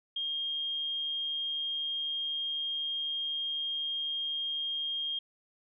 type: tone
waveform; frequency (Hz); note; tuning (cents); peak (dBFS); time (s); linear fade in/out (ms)
sine; 3226; G7; +49; -31; 0.16-5.19; 5
effects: none